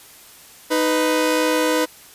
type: tone pair together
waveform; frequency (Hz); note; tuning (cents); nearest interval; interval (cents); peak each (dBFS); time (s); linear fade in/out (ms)
sawtooth; 311.1 / 497.6; D#4 / B4; 0 / +13; minor sixth; 813; -16 / -15; 0.7-1.86; 20
effects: white hiss -45 dBFS RMS until 2.14 s + resampled to 32000 Hz